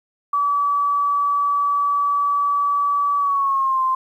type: tone with pitch glide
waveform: sine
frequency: 1147 to 1045.7 Hz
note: D6 to C6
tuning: -41 to -1 cents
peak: -16 dBFS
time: 0.33-3.95 s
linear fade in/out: 5 ms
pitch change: -160 cents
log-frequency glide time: 3.18-3.82 s
effects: 9-bit